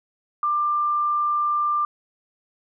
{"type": "tone", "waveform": "sine", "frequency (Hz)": 1189, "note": "D6", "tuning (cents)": 21, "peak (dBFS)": -19, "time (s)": [0.43, 1.85], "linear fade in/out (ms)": 2, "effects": []}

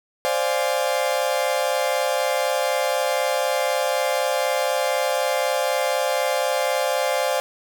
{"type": "chord", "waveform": "40% pulse", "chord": "D half-diminished seventh", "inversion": "third", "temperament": "equal", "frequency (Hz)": [523.3, 587.3, 698.5, 830.6], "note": ["C5", "D5", "F5", "Ab5"], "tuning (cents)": [0, 0, 0, 0], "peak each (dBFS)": [-23, -24, -26, -28], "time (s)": [0.25, 7.4], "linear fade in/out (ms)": 0, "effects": []}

